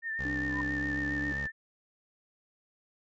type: tone with vibrato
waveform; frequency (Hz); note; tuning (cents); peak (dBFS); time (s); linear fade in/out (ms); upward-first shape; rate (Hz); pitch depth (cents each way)
sine; 1800; A6; +39; -32; 0.02-1.52; 50; triangle; 7.4; 43
type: tone with pitch glide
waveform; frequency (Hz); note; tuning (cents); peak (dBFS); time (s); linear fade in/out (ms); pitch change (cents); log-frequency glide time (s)
20% pulse; 65.7 to 69.45; C2 to C#2; +8 to +4; -32; 0.19-1.47; 5; +96; 0.49-1.36
type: tone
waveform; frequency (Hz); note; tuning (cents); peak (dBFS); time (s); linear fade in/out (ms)
sine; 293.7; D4; 0; -34; 0.25-1.32; 0
type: tone with exponential growth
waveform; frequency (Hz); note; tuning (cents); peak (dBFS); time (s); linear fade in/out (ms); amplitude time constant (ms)
sine; 1005; B5; +30; -32; 0.44-0.61; 1; 36
effects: resampled to 16000 Hz

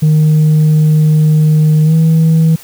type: tone with pitch glide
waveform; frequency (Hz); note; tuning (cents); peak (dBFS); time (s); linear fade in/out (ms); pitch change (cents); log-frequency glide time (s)
sine; 154.3 to 161.13; D#3 to E3; -14 to -39; -3; 0.02-2.56; 10; +75; 1.84-1.94
effects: tanh soft clip ceiling -4 dBFS + white hiss -36 dBFS RMS until 2.63 s

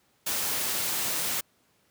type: noise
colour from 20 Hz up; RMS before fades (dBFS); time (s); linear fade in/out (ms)
white; -29; 0.26-1.41; 10
effects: pink hiss -67 dBFS RMS until 1.9 s + high-pass 100 Hz 12 dB/octave

